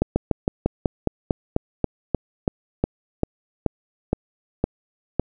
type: slowing click train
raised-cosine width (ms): 2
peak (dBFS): -5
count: 18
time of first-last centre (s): 0.02-5.196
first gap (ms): 140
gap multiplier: 1.09
effects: none